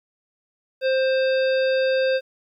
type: harmonic tone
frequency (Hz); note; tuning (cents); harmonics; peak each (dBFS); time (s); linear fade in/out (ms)
525; C5; +6; 1 / 3 / 5 / 7 / 9; -18 / -28 / -32 / -35 / -37; 0.81-2.21; 50
effects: 10-bit